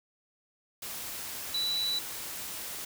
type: tone in noise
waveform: sine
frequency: 3951 Hz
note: B7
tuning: in tune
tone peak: -28 dBFS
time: 1.54-1.99 s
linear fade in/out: 5 ms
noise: white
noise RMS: -39 dBFS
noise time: 0.82-2.85 s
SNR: +8 dB
effects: none